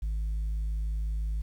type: tone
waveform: sine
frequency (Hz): 53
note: G#1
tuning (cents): +36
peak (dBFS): -25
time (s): 0.02-1.42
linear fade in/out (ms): 10
effects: tanh soft clip ceiling -27 dBFS + 10-bit